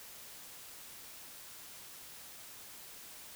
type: silence
effects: white hiss -51 dBFS RMS until 3.35 s